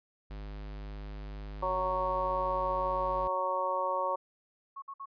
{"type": "tone", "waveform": "square", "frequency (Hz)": 51, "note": "G#1", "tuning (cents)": -31, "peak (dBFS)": -40, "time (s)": [0.3, 3.28], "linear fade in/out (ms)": 10}
{"type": "harmonic tone", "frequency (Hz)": 185, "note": "F#3", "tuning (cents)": 0, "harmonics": [2, 3, 4, 5, 6], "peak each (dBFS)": [-43, -33, -43, -33, -33], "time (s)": [1.62, 4.16], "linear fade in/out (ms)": 10}
{"type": "tone bursts", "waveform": "sine", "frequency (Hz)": 1100, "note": "C#6", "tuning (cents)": -14, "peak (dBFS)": -39, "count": 3, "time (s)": [4.76, 5.058], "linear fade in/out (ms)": 10, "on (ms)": 62, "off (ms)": 56}
{"effects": ["resampled to 11025 Hz"]}